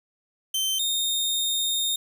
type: tone pair in turn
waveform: sawtooth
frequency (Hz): 3100 / 3677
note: G7 / A#7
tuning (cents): -20 / -24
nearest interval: minor third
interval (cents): 296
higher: second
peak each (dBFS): -20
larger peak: neither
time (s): 0.54-0.79 / 0.79-1.96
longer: second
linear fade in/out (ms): 5
effects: none